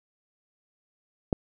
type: click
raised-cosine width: 2 ms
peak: -10 dBFS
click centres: 1.328 s
effects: none